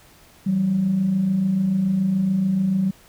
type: tone pair together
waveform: sine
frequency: 164.4 / 191.36 Hz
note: E3 / G3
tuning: -4 / -41 cents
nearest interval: minor third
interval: 263 cents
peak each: -27 / -17 dBFS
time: 0.46-2.91 s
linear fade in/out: 10 ms
effects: tanh soft clip ceiling -11 dBFS + pink hiss -51 dBFS RMS until 3.08 s